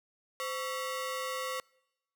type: ring-modulated tone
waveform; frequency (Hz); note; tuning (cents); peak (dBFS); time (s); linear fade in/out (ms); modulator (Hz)
sawtooth; 820; G#5; -22; -27; 0.4-1.6; 0; 303
effects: noise-tail reverb RT60 0.9 s tail -26 dB re dry